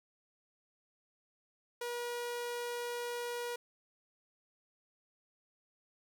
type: tone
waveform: sawtooth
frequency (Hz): 480.6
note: B4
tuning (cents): -47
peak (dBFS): -33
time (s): 1.81-3.56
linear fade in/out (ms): 5
effects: none